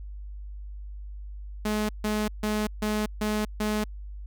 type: tone bursts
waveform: sawtooth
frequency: 212.4 Hz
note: G#3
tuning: 39 cents sharp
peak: -21 dBFS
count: 6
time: 1.65-3.84 s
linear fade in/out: 5 ms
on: 240 ms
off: 150 ms
effects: added 50 Hz sine -36 dBFS peak until 4.26 s